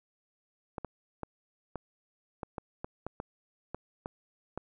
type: clicks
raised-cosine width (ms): 1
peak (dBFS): -22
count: 12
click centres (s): 0.782 / 0.847 / 1.233 / 1.757 / 2.432 / 2.582 / 2.845 / 3.066 / 3.201 / 3.746 / 4.059 / 4.576
effects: none